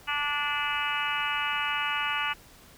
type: harmonic tone with a mistuned harmonic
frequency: 291.8 Hz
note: D4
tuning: 11 cents flat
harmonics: 3 / 4 / 5 / 6 / 7 / 8 / 9 / 10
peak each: -35 / -33 / -33 / -38 / -37 / -37 / -34 / -34 dBFS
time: 0.07-2.34 s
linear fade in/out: 20 ms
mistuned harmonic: 9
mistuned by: -19 cents
effects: pink hiss -53 dBFS RMS until 2.77 s